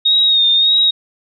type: tone with vibrato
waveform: sine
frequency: 3724 Hz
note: A#7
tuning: 2 cents flat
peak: -9 dBFS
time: 0.05-0.91 s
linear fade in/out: 10 ms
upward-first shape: sine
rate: 1.7 Hz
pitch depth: 45 cents each way
effects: none